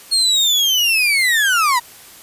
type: linear sweep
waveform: 35% pulse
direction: down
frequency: 4308 to 930 Hz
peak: -11 dBFS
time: 0.11-1.8 s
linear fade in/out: 20 ms
effects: white hiss -41 dBFS RMS until 2.22 s + resampled to 32000 Hz